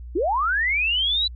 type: linear sweep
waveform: sine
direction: up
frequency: 293.7 to 4016 Hz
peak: -19 dBFS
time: 0.15-1.28 s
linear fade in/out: 10 ms
effects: added 60 Hz sine -34 dBFS peak until 1.35 s